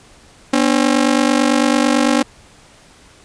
sawtooth ring-modulated tone, 269.1 Hz, C4, 49 cents sharp, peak -5 dBFS, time 0.53-2.23 s, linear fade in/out 5 ms, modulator 24.5 Hz, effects pink hiss -46 dBFS RMS until 3.24 s + resampled to 22050 Hz

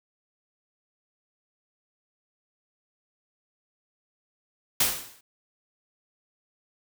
white noise with exponential decay, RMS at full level -19 dBFS, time 4.8-5.21 s, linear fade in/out 5 ms, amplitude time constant 87 ms, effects none

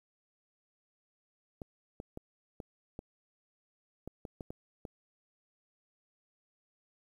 clicks, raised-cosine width 2 ms, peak -28 dBFS, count 10, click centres 1.618 / 2.001 / 2.174 / 2.602 / 2.991 / 4.076 / 4.252 / 4.408 / 4.505 / 4.852 s, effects 10-bit

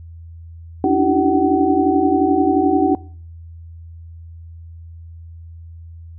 sine tone cluster, 285.2 / 296.7 / 327.9 / 382.3 / 754 Hz, C#4 / D4 / E4 / G4 / F#5, +49 / +18 / -9 / -43 / +32 cents, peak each -19 dBFS, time 0.84-2.95 s, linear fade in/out 2 ms, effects noise-tail reverb RT60 0.5 s tail -22 dB re dry + added 83 Hz sine -34 dBFS peak until 6.18 s

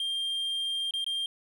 triangle tone with dropouts, 3193 Hz, G7, 31 cents sharp, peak -27 dBFS, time 0-1.26 s, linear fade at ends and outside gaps 2 ms, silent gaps 0.909-0.937 / 1.044-1.064 s, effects none

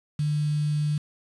sine tone with quantisation, 149.4 Hz, D3, 30 cents sharp, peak -22 dBFS, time 0.19-0.98 s, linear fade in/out 5 ms, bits 7, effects resampled to 24000 Hz

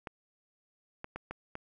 clicks, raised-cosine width 0.5 ms, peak -24 dBFS, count 5, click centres 0.072 / 1.044 / 1.16 / 1.31 / 1.554 s, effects none

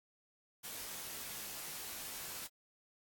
white noise with comb filter, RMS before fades -45 dBFS, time 0.63-2.48 s, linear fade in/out 20 ms, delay 17 ms, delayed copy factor -0.7, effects AAC 64 kbps

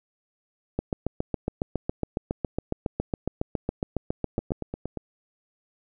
two click trains, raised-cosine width 2 ms, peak -12 / -18 dBFS, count 28 / 6, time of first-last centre 0.79-4.519 / 4.39-4.973 s, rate 7.24 / 8.58 Hz, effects none

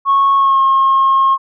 sine tone with pitch glide, 1100 to 1077.4 Hz, C#6 to C#6, -14 to -50 cents, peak -7 dBFS, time 0.05-1.38 s, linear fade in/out 50 ms, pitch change -36 cents, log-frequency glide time 0.36-0.6 s, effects tanh soft clip ceiling -5 dBFS

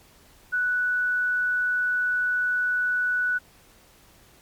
sine tone, 1480 Hz, F#6, in tune, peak -21 dBFS, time 0.52-3.39 s, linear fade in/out 20 ms, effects pink hiss -55 dBFS RMS until 4.41 s + MP3 96 kbps

